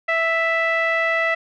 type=tone with low-pass filter; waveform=sawtooth; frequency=659.3 Hz; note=E5; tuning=in tune; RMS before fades=-20 dBFS; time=0.08-1.35 s; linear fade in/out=10 ms; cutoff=2200 Hz; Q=8; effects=none